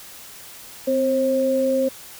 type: tone pair together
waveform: sine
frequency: 259.2 / 533.9 Hz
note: C4 / C5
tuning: -16 / +35 cents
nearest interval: octave + minor second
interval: 1251 cents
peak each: -23 / -18 dBFS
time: 0.87-1.89 s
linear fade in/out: 10 ms
effects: white hiss -41 dBFS RMS until 2.19 s